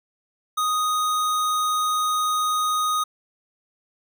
square tone, 1244.5 Hz, D#6, in tune, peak -21 dBFS, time 0.57-3.04 s, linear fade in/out 10 ms, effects none

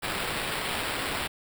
white noise with sample-and-hold, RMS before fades -31 dBFS, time 0.02-1.28 s, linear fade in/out 20 ms, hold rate 6300 Hz, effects none

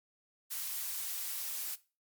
blue noise with high-pass filter sweep, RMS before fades -38 dBFS, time 0.5-1.76 s, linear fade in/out 20 ms, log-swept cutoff 830 to 540 Hz, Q 0.96, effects noise-tail reverb RT60 0.3 s tail -17 dB re dry + MP3 96 kbps

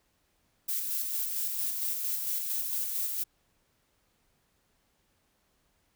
violet noise with tremolo, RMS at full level -31 dBFS, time 0.68-3.24 s, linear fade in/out 10 ms, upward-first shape square, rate 4.4 Hz, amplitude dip 30%, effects pink hiss -72 dBFS RMS until 5.95 s

